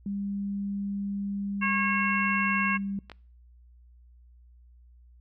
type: tone with pitch glide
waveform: sine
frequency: 200 to 197.93 Hz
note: G3 to G3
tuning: +35 to +17 cents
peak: -29 dBFS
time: 0.06-2.99 s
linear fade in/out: 2 ms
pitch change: -18 cents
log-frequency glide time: 1.83-2.79 s
type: harmonic tone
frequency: 544 Hz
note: C#5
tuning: 33 cents flat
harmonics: 2 / 3 / 4 / 5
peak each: -30 / -30 / -30 / -30 dBFS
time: 1.61-2.78 s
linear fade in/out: 20 ms
type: clicks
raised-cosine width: 0.3 ms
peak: -26 dBFS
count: 2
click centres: 3.098 / 3.117 s
effects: noise-tail reverb RT60 0.5 s tail -25 dB re dry + added 60 Hz sine -52 dBFS peak until 5.2 s